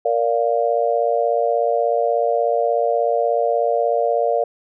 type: chord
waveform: sine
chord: Bb major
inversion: none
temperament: just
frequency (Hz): 466.2 / 582.7 / 699.2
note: Bb4 / D5 / F5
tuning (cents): 0 / -14 / +2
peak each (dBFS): -20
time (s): 0.05-4.44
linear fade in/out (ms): 5
effects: none